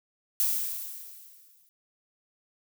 violet noise with exponential decay, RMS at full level -24 dBFS, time 0.4-1.69 s, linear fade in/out 0 ms, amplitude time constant 280 ms, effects none

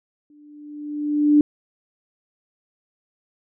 sine tone with exponential growth, 295.8 Hz, D4, 13 cents sharp, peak -9 dBFS, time 0.3-1.41 s, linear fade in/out 2 ms, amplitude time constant 240 ms, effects none

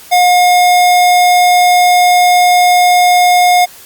square tone, 717 Hz, F5, 45 cents sharp, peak -6 dBFS, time 0.11-3.66 s, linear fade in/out 20 ms, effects white hiss -36 dBFS RMS until 3.85 s + Opus 48 kbps

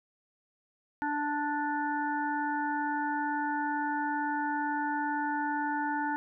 harmonic tone, 293.7 Hz, D4, in tune, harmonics 1 / 3 / 5 / 6, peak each -34 / -31 / -36 / -41 dBFS, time 1.02-6.16 s, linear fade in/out 0 ms, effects none

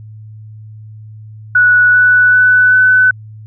sine tone with pitch steps, 1472 / 1483.1 / 1494.3 / 1505.5 Hz, F#6 / F#6 / F#6 / F#6, -9 / +4 / +17 / +30 cents, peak -5 dBFS, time 1.55-3.11 s, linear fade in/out 5 ms, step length 390 ms, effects added 108 Hz sine -30 dBFS peak until 3.46 s

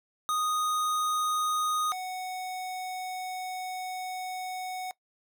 square tone pair in turn, 1241 / 740.9 Hz, D#6 / F#5, -5 / +2 cents, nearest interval major sixth, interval 893 cents, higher first, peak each -27 / -34 dBFS, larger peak first, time 0.29-1.92 / 1.92-4.91 s, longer second, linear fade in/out 0 ms, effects noise-tail reverb RT60 0.1 s tail -20 dB re dry

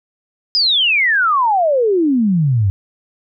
sine exponential sweep, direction down, 5100 to 92.5 Hz, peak -11 dBFS, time 0.55-2.7 s, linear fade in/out 0 ms, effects none

